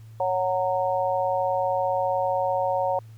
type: harmonic tone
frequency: 184.6 Hz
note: F#3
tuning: 4 cents flat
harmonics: 3 / 4 / 5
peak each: -25 / -26 / -27 dBFS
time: 0.2-2.99 s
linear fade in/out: 2 ms
effects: added 111 Hz sine -42 dBFS peak until 3.17 s + pink hiss -61 dBFS RMS until 3.17 s